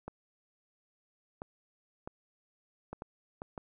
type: clicks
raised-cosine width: 1 ms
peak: -26 dBFS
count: 7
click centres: 0.08 / 1.419 / 2.075 / 2.93 / 3.021 / 3.419 / 3.578 s
effects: none